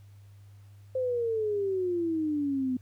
sine exponential sweep, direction down, 523.3 to 250.3 Hz, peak -26 dBFS, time 0.95-2.77 s, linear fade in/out 5 ms, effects added 100 Hz sine -49 dBFS peak until 2.81 s + pink hiss -67 dBFS RMS until 2.81 s

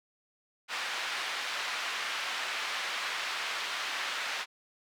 pink band-pass noise, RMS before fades -35 dBFS, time 0.68-4.46 s, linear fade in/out 50 ms, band 1300 to 3700 Hz, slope 12 dB/octave, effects none

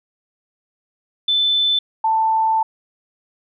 sine tone pair in turn, 3520 / 886.1 Hz, A7 / A5, 0 / +12 cents, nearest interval 2 octaves, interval 2388 cents, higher first, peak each -14 dBFS, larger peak neither, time 1.28-1.79 / 2.04-2.63 s, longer second, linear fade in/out 5 ms, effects none

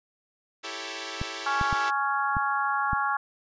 5% pulse chord, A dominant seventh, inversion second, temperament equal, 329.6 / 392 / 440 / 554.4 Hz, E4 / G4 / A4 / C#5, 0 / 0 / 0 / 0 cents, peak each -28 dBFS, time 0.63-1.91 s, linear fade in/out 20 ms
clicks, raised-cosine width 5 ms, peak -18 dBFS, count 5, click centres 1.215 / 1.613 / 1.728 / 2.368 / 2.932 s
harmonic tone, 277.9 Hz, C#4, 4 cents sharp, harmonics 3 / 4 / 5 / 6, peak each -29 / -28 / -29 / -33 dBFS, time 1.46-3.17 s, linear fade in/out 5 ms
effects resampled to 16000 Hz

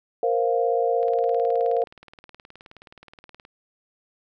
sine chord, Bb suspended second, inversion none, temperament equal, 466.2 / 523.3 / 698.5 Hz, Bb4 / C5 / F5, 0 / 0 / 0 cents, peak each -22 / -25 / -24 dBFS, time 0.23-1.84 s, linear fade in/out 2 ms
click train, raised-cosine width 0.3 ms, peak -29 dBFS, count 47, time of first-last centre 1.03-3.451 s, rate 19 Hz
effects none

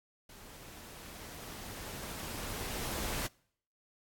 pink noise with level ramp, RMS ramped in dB -53 to -36 dBFS, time 0.29-3.27 s, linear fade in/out 5 ms, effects noise-tail reverb RT60 0.6 s tail -24 dB re dry + AAC 64 kbps

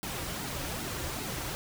pink noise with flanger, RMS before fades -36 dBFS, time 0.03-1.55 s, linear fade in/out 0 ms, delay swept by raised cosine 1.7 to 4.8 ms, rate 2.5 Hz, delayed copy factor -0.65, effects none

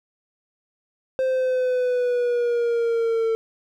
triangle exponential sweep, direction down, 523.3 to 448.9 Hz, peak -17 dBFS, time 1.19-3.35 s, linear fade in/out 0 ms, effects none

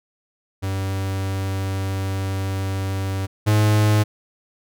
45% pulse tone pair in turn, 96.5 / 105.94 Hz, G2 / G#2, -27 / +35 cents, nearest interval major second, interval 162 cents, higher second, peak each -22 / -14 dBFS, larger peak second, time 0.62-3.27 / 3.46-4.04 s, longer first, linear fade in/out 20 ms, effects none

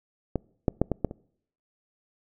clicks, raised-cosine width 2 ms, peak -12 / -8 / -8 / -12 / -10 / -23 dBFS, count 6, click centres 0.357 / 0.682 / 0.816 / 0.917 / 1.047 / 1.111 s, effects noise-tail reverb RT60 0.7 s tail -26 dB re dry

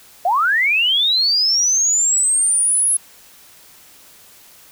sine linear sweep, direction up, 659.3 to 10790 Hz, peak -13 dBFS, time 0.25-2.97 s, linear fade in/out 5 ms, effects white hiss -46 dBFS RMS until 4.71 s

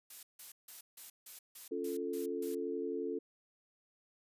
blue noise bursts, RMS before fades -49 dBFS, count 9, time 0.1-2.55 s, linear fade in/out 5 ms, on 130 ms, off 160 ms
sine chord, Db augmented, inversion none, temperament equal, 277.2 / 349.2 / 440 Hz, Db4 / F4 / A4, 0 / 0 / 0 cents, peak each -41 / -40 / -38 dBFS, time 1.71-3.19 s, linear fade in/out 10 ms
effects resampled to 32000 Hz

